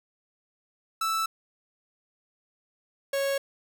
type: tone pair in turn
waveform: 45% pulse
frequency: 1318.5 / 551.8 Hz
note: E6 / C#5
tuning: 0 / -8 cents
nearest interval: octave + minor third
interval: 1508 cents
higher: first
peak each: -25 dBFS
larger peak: neither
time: 1.01-1.26 / 3.13-3.38 s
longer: neither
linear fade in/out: 5 ms
effects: none